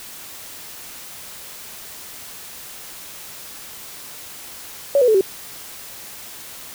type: tone with pitch steps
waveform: sine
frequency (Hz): 562 / 494.9 / 435.9 / 383.9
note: C#5 / B4 / A4 / G4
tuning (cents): +24 / +4 / -16 / -36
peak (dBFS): -11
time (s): 4.95-5.21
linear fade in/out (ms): 2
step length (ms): 65
effects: white hiss -37 dBFS RMS until 6.74 s